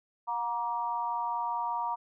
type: tone with amplitude modulation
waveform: sine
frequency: 944 Hz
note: A#5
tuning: 22 cents sharp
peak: -25 dBFS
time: 0.27-1.96 s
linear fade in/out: 20 ms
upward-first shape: sine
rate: 225 Hz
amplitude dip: 90%
effects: none